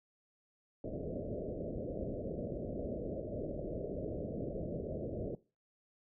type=low-pass noise; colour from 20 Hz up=white; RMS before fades=-40 dBFS; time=0.84-5.35 s; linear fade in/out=2 ms; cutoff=630 Hz; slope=96 dB/octave; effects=noise-tail reverb RT60 0.3 s tail -19 dB re dry